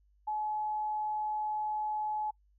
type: tone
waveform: sine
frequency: 852 Hz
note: G#5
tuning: 44 cents sharp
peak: -31 dBFS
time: 0.27-2.31 s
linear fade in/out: 10 ms
effects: noise-tail reverb RT60 0.1 s tail -23 dB re dry + added 50 Hz sine -64 dBFS peak until 2.58 s